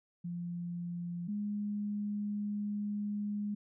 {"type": "tone pair in turn", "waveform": "sine", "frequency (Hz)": [173.7, 206.6], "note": ["F3", "G#3"], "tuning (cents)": [-9, -9], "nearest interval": "minor third", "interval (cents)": 300, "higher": "second", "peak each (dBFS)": [-36, -33], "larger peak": "second", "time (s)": [[0.24, 1.28], [1.28, 3.55]], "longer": "second", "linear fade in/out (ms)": 10, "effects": []}